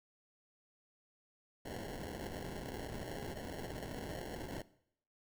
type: noise with sample-and-hold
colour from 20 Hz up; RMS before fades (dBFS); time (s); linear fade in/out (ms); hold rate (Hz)
white; -44; 1.65-4.62; 5; 1225
effects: noise-tail reverb RT60 0.7 s tail -19 dB re dry